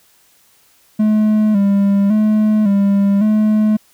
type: tone with vibrato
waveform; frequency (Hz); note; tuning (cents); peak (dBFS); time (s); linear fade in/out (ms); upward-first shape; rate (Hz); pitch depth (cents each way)
triangle; 206.6; G#3; -9; -8; 0.99-3.77; 10; square; 0.9; 62
effects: white hiss -53 dBFS RMS until 3.93 s

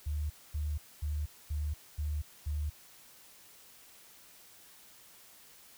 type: tone bursts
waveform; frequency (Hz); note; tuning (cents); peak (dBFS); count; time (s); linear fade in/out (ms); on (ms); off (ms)
sine; 74.8; D2; +32; -31; 6; 0.06-2.7; 10; 240; 240
effects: white hiss -57 dBFS RMS until 5.77 s

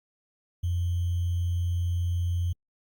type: tone with sample-and-hold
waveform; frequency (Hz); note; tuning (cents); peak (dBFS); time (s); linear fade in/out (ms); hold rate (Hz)
sine; 87.31; F2; 0; -24; 0.63-2.53; 10; 3150
effects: Opus 48 kbps

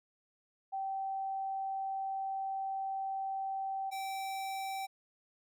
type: tone pair in turn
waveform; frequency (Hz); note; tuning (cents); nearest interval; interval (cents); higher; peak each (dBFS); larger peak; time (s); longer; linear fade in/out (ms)
sine / square; 775 / 775; G5 / G5; -20 / -20; unison; 0; neither; -34 / -37; first; 0.72-3.91 / 3.91-4.87; first; 20
effects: none

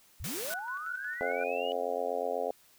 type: linear sweep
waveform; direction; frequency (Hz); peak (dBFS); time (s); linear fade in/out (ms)
sine; up; 45 to 2960; -38; 0.2-1.72; 0
type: high-pass noise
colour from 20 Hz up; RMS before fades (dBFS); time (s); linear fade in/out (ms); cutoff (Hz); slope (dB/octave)
white; -38; 0.24-0.54; 2; 140; 48
type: tone with tremolo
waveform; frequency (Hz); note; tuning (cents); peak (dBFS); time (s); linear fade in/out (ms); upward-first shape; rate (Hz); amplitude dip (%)
sine; 1480; F#6; 0; -35; 0.5-1.44; 5; square; 5.5; 50
type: harmonic tone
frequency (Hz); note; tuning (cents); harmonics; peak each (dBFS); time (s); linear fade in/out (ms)
88.1; F2; +16; 3 / 4 / 5 / 6 / 7 / 8 / 9; -45 / -47 / -36 / -35 / -37 / -36 / -41; 1.21-2.51; 0
effects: white hiss -62 dBFS RMS until 2.78 s

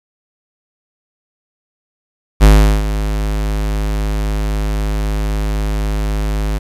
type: tone with ADSR envelope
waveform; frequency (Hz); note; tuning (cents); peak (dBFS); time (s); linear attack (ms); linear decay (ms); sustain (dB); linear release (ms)
square; 51.91; G#1; 0; -3; 2.4-6.59; 33; 390; -13; 17
effects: resampled to 32000 Hz + 7-bit

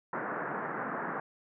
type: band-pass noise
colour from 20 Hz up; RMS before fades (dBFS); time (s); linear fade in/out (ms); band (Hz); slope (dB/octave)
white; -36; 0.13-1.2; 2; 140 to 1700; 48
effects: none

